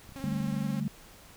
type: clicks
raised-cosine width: 5 ms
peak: -37 dBFS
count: 10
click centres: 0.092 / 0.122 / 0.16 / 0.2 / 0.278 / 0.328 / 0.359 / 0.407 / 0.476 / 0.526 s
type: tone with vibrato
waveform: sawtooth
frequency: 270 Hz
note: C#4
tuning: 45 cents flat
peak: -36 dBFS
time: 0.16-0.8 s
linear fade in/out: 2 ms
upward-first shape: sine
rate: 19 Hz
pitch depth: 39 cents each way
type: chord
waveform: sine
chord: D suspended fourth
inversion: none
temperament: equal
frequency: 146.83 / 196 / 220 Hz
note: D3 / G3 / A3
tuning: 0 / 0 / 0 cents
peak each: -33 dBFS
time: 0.24-0.88 s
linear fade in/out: 0 ms
effects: pink hiss -53 dBFS RMS until 1.36 s